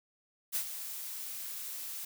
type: noise with ADSR envelope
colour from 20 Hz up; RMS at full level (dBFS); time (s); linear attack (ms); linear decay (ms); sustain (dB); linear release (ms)
blue; -31; 0.52-2.05; 40; 78; -10; 4
effects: none